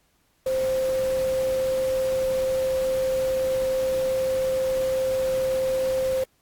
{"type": "tone in noise", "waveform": "sine", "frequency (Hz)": 523.3, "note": "C5", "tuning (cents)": 0, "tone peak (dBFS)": -21, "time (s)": [0.46, 6.24], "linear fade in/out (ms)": 5, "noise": "pink", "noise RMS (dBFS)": -38, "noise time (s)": [0.46, 6.24], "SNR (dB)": 14, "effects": ["pink hiss -66 dBFS RMS until 6.41 s", "AAC 64 kbps"]}